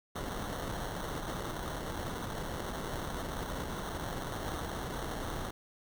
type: noise with sample-and-hold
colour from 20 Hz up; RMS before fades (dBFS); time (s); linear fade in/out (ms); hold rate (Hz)
pink; -38; 0.15-5.51; 10; 2450
effects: none